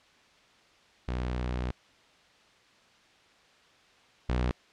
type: tone pair in turn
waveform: sawtooth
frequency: 61.74 / 61.74 Hz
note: B1 / B1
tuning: 0 / 0 cents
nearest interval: unison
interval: 0 cents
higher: neither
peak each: -26 / -22 dBFS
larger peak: second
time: 1.08-1.71 / 4.29-4.51 s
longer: first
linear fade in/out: 0 ms
effects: white hiss -60 dBFS RMS until 4.72 s + low-pass 4000 Hz 12 dB/octave